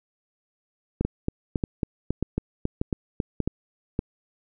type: two click trains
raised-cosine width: 3 ms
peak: -11 / -11 dBFS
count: 10 / 6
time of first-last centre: 1.01-3.476 / 1.05-3.991 s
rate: 3.65 / 1.7 Hz
effects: none